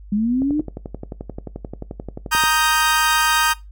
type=linear sweep; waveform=sine; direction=up; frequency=199.7 to 310 Hz; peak=-16 dBFS; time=0.12-0.61 s; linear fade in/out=5 ms
type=click train; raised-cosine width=2 ms; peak=-16 dBFS; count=24; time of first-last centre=0.42-2.438 s; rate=11.4 Hz
type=chord; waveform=sawtooth; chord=Eb major; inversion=second; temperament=equal; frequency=932.3 / 1244.5 / 1568 Hz; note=Bb5 / Eb6 / G6; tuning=0 / 0 / 0 cents; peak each=-16 / -16 / -16 dBFS; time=2.31-3.54 s; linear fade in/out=20 ms
effects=noise-tail reverb RT60 0.2 s tail -19 dB re dry + added 50 Hz sine -37 dBFS peak until 3.71 s